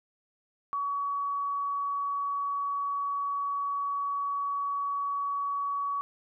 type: tone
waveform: sine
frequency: 1130 Hz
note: C#6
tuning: 33 cents sharp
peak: -28 dBFS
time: 0.73-6.01 s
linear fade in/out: 0 ms
effects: none